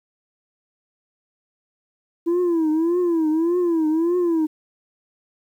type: tone with vibrato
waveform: sine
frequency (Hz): 332.8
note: E4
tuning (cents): +17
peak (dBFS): -14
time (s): 2.26-4.47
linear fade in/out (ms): 20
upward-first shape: triangle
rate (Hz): 1.7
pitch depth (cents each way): 150
effects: tanh soft clip ceiling -16 dBFS + 9-bit